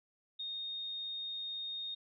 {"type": "tone", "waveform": "sine", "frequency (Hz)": 3698, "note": "A#7", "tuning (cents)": -15, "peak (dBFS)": -38, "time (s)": [0.39, 1.95], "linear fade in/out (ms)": 10, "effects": []}